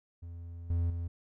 triangle tone with level steps, 85.2 Hz, F2, 42 cents flat, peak -39 / -25 / -31 dBFS, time 0.22-1.08 s, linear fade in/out 10 ms, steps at 0.7 / 0.9 s, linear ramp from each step 2 ms, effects none

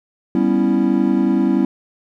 triangle chord, C# half-diminished seventh, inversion second, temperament equal, 196 / 246.9 / 277.2 / 329.6 Hz, G3 / B3 / C#4 / E4, 0 / 0 / 0 / 0 cents, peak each -17 dBFS, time 0.35-1.65 s, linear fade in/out 2 ms, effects none

